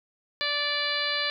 harmonic tone, 583 Hz, D5, 13 cents flat, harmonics 1 / 2 / 3 / 4 / 5 / 6 / 7 / 8, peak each -36 / -36 / -31 / -34 / -35 / -34 / -31 / -35 dBFS, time 0.41-1.3 s, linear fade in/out 0 ms, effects none

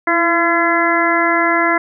harmonic tone with a mistuned harmonic, 340 Hz, F4, 46 cents flat, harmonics 1 / 2 / 3 / 4 / 5 / 6, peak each -19 / -19 / -19 / -19 / -19 / -19 dBFS, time 0.07-1.78 s, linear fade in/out 5 ms, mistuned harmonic 1, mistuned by -39 cents, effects none

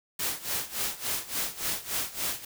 white noise with tremolo, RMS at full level -29 dBFS, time 0.19-2.45 s, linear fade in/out 5 ms, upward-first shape sine, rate 3.5 Hz, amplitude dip 85%, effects none

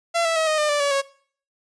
sawtooth tone with pitch steps, 678 / 658.3 / 639.2 / 620.7 / 602.6 / 585.1 / 568.2 / 551.7 Hz, E5 / E5 / D#5 / D#5 / D5 / D5 / C#5 / C#5, +49 / -3 / +47 / -4 / +44 / -7 / +43 / -8 cents, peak -15 dBFS, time 0.14-1.02 s, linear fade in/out 20 ms, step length 110 ms, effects noise-tail reverb RT60 0.5 s tail -20 dB re dry + resampled to 22050 Hz

